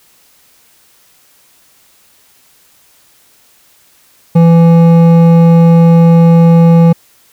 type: tone with hard clipping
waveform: sine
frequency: 167.3 Hz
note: E3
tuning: 26 cents sharp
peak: -4 dBFS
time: 4.35-6.93 s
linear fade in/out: 10 ms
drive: 10 dB
effects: white hiss -48 dBFS RMS until 7.32 s